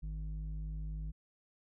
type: tone with low-pass filter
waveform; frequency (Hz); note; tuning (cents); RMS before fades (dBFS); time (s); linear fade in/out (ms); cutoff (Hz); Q
square; 51.8; G#1; -4; -40; 0.02-1.12; 20; 130; 2.2
effects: none